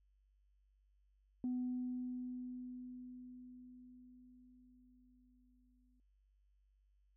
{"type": "tone with exponential decay", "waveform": "sine", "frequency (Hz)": 250.2, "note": "B3", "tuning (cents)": 23, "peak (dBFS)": -34, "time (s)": [1.44, 6], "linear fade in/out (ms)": 1, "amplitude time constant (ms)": 990, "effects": ["tanh soft clip ceiling -32 dBFS", "added 49 Hz sine -70 dBFS peak until 7.16 s"]}